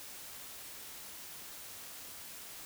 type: silence
effects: white hiss -48 dBFS RMS until 2.65 s